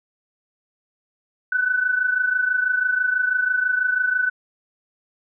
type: tone pair together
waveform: sine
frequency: 1493.9 / 1520 Hz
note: F#6 / F#6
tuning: +16 / +46 cents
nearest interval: unison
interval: 30 cents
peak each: -19 / -24 dBFS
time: 1.52-4.3 s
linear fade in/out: 5 ms
effects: none